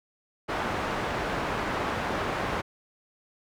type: low-pass noise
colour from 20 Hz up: white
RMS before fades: -30 dBFS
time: 0.48-2.62 s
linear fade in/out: 20 ms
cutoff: 1300 Hz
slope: 12 dB/octave
effects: none

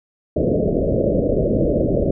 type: low-pass noise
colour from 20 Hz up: white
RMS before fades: -18 dBFS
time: 0.36-2.11 s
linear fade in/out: 5 ms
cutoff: 620 Hz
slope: 96 dB/octave
effects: none

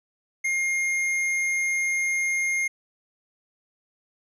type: tone with hard clipping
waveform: sine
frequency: 2129 Hz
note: C7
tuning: 30 cents sharp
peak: -24 dBFS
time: 0.44-2.68 s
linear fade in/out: 10 ms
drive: 9 dB
effects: none

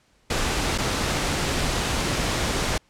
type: noise with dropouts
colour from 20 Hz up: pink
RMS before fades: -24 dBFS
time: 0.3-2.78 s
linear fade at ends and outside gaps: 5 ms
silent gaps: 0.779-0.783 s
effects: pink hiss -62 dBFS RMS until 2.89 s + low-pass 8000 Hz 12 dB/octave

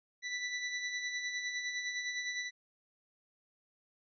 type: tone with tremolo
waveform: sawtooth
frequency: 1975.5 Hz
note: B6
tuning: in tune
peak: -30 dBFS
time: 0.22-2.51 s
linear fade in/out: 50 ms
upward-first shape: sine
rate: 9.8 Hz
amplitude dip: 45%
effects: resampled to 16000 Hz

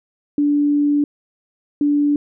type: tone pair in turn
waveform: sine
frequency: 290.9 / 290.9 Hz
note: D4 / D4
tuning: -16 / -16 cents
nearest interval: unison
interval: 0 cents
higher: neither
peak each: -13 dBFS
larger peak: neither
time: 0.38-1.04 / 1.81-2.16 s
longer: first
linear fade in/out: 2 ms
effects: none

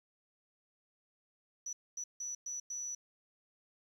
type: tone bursts at uneven times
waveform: sine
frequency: 5920 Hz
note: F#8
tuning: in tune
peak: -37 dBFS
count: 5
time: 1.66-1.73 / 1.97-2.04 / 2.2-2.35 / 2.46-2.6 / 2.7-2.95 s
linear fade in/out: 5 ms
effects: tanh soft clip ceiling -33 dBFS + 11-bit

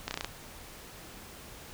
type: slowing click train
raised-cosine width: 0.2 ms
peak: -15 dBFS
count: 6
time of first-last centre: 0.08-0.246 s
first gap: 30 ms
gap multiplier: 1.05
effects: pink hiss -48 dBFS RMS until 1.73 s

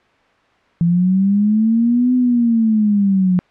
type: linear two-way sweep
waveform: sine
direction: up then down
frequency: 167.2 to 253.2 to 178.4 Hz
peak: -11 dBFS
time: 0.81-3.39 s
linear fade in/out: 0 ms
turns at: 2.14 s
effects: white hiss -54 dBFS RMS until 3.5 s + low-pass 2000 Hz 12 dB/octave

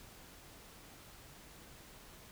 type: silence
effects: pink hiss -56 dBFS RMS until 2.31 s

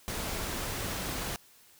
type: noise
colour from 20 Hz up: pink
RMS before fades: -35 dBFS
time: 0.08-1.36 s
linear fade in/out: 0 ms
effects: white hiss -59 dBFS RMS until 1.79 s

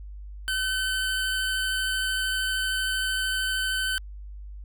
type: tone with vibrato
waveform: 25% pulse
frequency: 1526 Hz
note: G6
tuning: 47 cents flat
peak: -21 dBFS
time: 0.48-3.98 s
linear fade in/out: 0 ms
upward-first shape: triangle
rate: 13 Hz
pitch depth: 10 cents each way
effects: added 50 Hz sine -37 dBFS peak until 4.64 s

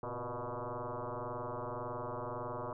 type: tone with frequency modulation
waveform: sine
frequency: 254.9 Hz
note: C4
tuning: 45 cents flat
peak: -37 dBFS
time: 0.03-2.73 s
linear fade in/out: 2 ms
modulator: 122 Hz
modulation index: 7.8
effects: none

